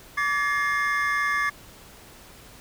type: tone cluster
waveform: triangle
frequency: 1156 / 1707 / 1850 / 2119 Hz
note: D6 / G#6 / A#6 / C7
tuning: -28 / +47 / -14 / +21 cents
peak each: -24 / -24 / -33 / -27 dBFS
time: 0.17-1.5 s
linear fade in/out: 10 ms
effects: pink hiss -48 dBFS RMS until 2.6 s